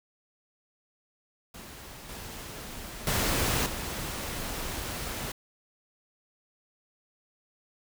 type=noise with level steps; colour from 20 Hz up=pink; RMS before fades=-45 / -41 / -27 / -35 dBFS; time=1.54-5.32 s; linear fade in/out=5 ms; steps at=2.09 / 3.07 / 3.66 s; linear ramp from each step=2 ms; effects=none